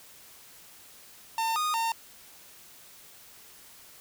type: tone with pitch steps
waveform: 45% pulse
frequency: 903 / 1234 / 911 Hz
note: A5 / D#6 / A#5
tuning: +45 / -15 / -40 cents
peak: -26 dBFS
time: 1.38-1.92 s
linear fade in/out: 2 ms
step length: 180 ms
effects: white hiss -52 dBFS RMS until 4 s